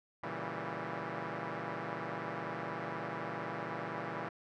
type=chord; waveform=5% pulse; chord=A# diminished seventh; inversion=none; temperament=equal with one note detuned; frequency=116.54 / 140.69 / 164.81 / 196 Hz; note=A#2 / C#3 / E3 / G3; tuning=0 / +26 / 0 / 0 cents; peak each=-32 / -33 / -29 / -32 dBFS; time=0.23-4.29 s; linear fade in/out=5 ms; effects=low-pass 2000 Hz 12 dB/octave